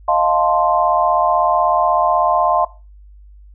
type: chord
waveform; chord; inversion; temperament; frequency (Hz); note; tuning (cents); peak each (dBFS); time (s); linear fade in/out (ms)
sine; F dominant seventh; third; equal; 622.3 / 698.5 / 880 / 1046.5; Eb5 / F5 / A5 / C6; 0 / 0 / 0 / 0; -19 / -16 / -20 / -17; 0.08-2.65; 5
effects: noise-tail reverb RT60 0.3 s tail -18 dB re dry + added 50 Hz sine -39 dBFS peak until 3.54 s